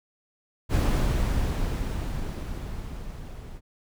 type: noise with level ramp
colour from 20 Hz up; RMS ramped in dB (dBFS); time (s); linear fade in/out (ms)
brown; -20 to -41; 0.69-3.61; 50
effects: none